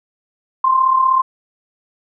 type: tone with amplitude modulation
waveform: sine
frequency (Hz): 1048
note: C6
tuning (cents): +2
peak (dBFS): -8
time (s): 0.64-1.22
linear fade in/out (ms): 5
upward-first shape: sine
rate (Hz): 36.1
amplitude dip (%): 60
effects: none